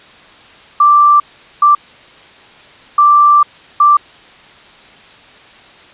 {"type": "tone bursts at uneven times", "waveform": "sine", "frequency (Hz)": 1174.7, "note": "D6", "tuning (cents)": 0, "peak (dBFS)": -4, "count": 4, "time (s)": [[0.8, 1.2], [1.62, 1.75], [2.98, 3.43], [3.8, 3.97]], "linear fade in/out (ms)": 5, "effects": ["white hiss -40 dBFS RMS until 5.93 s", "resampled to 8000 Hz"]}